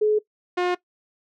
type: tone pair in turn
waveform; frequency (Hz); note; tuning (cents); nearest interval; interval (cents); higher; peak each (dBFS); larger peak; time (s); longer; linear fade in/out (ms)
sine / sawtooth; 425.5 / 357.8; G#4 / F4; +42 / +42; minor third; 300; first; -16; neither; 0.01-0.19 / 0.57-0.75; neither; 10
effects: noise-tail reverb RT60 0.1 s tail -19 dB re dry + low-pass 3000 Hz 12 dB/octave